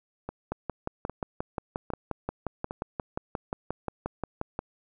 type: two click trains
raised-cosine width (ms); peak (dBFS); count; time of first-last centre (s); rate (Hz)
1; -16 / -20; 24 / 4; 0.52-4.591 / 0.29-2.709; 5.65 / 1.24
effects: none